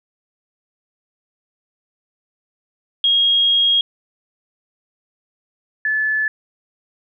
sine tone pair in turn, 3270 / 1732.2 Hz, G#7 / A6, -28 / -28 cents, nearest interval major seventh, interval 1100 cents, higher first, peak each -12 / -16 dBFS, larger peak first, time 3.04-3.81 / 5.85-6.28 s, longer first, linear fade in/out 2 ms, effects none

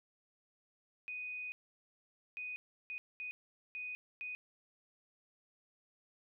sine tone bursts at uneven times, 2489 Hz, D#7, in tune, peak -40 dBFS, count 6, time 1.08-1.52 / 2.37-2.56 / 2.9-2.98 / 3.2-3.31 / 3.75-3.95 / 4.21-4.35 s, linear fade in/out 0 ms, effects none

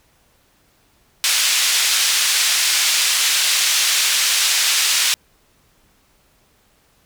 pink band-pass noise, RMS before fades -17 dBFS, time 1.24-5.14 s, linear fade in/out 0 ms, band 2700 to 8800 Hz, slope 12 dB/octave, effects pink hiss -58 dBFS RMS until 7.05 s

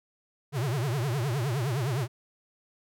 square tone with vibrato, 129.6 Hz, C3, 16 cents flat, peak -27 dBFS, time 0.52-2.08 s, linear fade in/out 50 ms, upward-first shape triangle, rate 9.7 Hz, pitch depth 300 cents each way, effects none

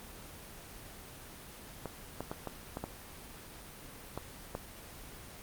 clicks, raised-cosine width 1 ms, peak -22 dBFS, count 8, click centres 1.857 / 2.206 / 2.315 / 2.473 / 2.771 / 2.84 / 4.176 / 4.551 s, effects pink hiss -49 dBFS RMS until 5.42 s + Opus 24 kbps

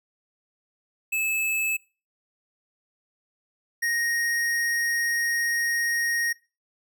square tone pair in turn, 2607 / 1868.6 Hz, E7 / A#6, -20 / +4 cents, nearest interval tritone, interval 576 cents, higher first, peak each -24 dBFS, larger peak neither, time 1.12-1.77 / 3.82-6.33 s, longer second, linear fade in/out 10 ms, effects noise-tail reverb RT60 0.3 s tail -20 dB re dry

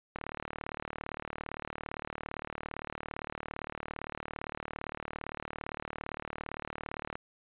click train, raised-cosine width 0.5 ms, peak -22 dBFS, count 264, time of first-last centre 0.16-7.155 s, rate 37.6 Hz, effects resampled to 8000 Hz

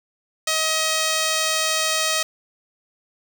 5% pulse tone, 633 Hz, D#5, 30 cents sharp, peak -8 dBFS, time 0.47-2.23 s, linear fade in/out 5 ms, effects 7-bit

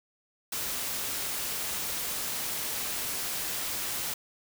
white noise, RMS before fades -33 dBFS, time 0.52-4.14 s, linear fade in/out 5 ms, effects none

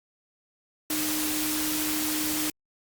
sine tone in noise, 306.9 Hz, D#4, 24 cents flat, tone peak -30 dBFS, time 0.9-2.5 s, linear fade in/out 2 ms, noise white, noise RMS -29 dBFS, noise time 0.9-2.5 s, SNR -4 dB, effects Opus 48 kbps

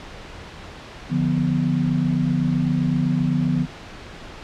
sine chord, B diminished, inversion first, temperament equal, 146.83 / 174.61 / 246.9 Hz, D3 / F3 / B3, 0 / 0 / 0 cents, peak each -22 dBFS, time 1.09-3.67 s, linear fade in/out 50 ms, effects pink hiss -38 dBFS RMS until 4.43 s + low-pass 4000 Hz 12 dB/octave

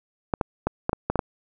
clicks, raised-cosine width 1 ms, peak -8 dBFS, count 8, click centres 0.338 / 0.412 / 0.67 / 0.894 / 0.931 / 1.1 / 1.157 / 1.192 s, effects none

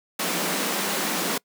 pink high-pass noise, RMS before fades -26 dBFS, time 0.19-1.38 s, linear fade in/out 5 ms, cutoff 170 Hz, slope 96 dB/octave, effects noise-tail reverb RT60 0.1 s tail -25 dB re dry

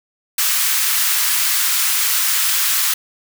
white high-pass noise, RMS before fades -17 dBFS, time 0.38-2.94 s, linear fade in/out 5 ms, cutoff 1100 Hz, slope 24 dB/octave, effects none

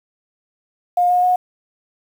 sine tone with pitch steps, 711 / 718.8 / 726.8 Hz, F5 / F5 / F#5, +31 / +50 / -31 cents, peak -12 dBFS, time 0.97-1.36 s, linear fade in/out 5 ms, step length 130 ms, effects 7-bit

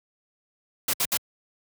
white noise bursts, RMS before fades -24 dBFS, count 3, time 0.88-1.173 s, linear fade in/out 5 ms, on 55 ms, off 64 ms, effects high-pass 80 Hz 12 dB/octave

